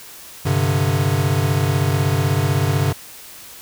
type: chord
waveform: square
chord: G suspended fourth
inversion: none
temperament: equal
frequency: 98 / 130.81 / 146.83 Hz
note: G2 / C3 / D3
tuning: 0 / 0 / 0 cents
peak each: -21 dBFS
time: 0.45-2.93 s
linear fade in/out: 10 ms
effects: white hiss -39 dBFS RMS until 3.61 s